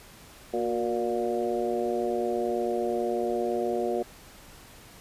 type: harmonic tone with a mistuned harmonic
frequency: 118.1 Hz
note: A#2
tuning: 23 cents sharp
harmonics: 2 / 3 / 4 / 5 / 6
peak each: -35 / -29 / -31 / -33 / -33 dBFS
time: 0.53-4.03 s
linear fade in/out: 10 ms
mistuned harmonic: 3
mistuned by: +45 cents
effects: pink hiss -50 dBFS RMS until 5 s + resampled to 32000 Hz